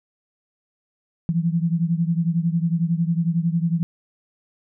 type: beating tone pair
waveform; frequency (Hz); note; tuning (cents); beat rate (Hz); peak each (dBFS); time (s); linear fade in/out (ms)
sine; 164.81 / 175.81; E3 / F3; 0 / +12; 11; -20 / -23; 1.29-3.83; 0
effects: none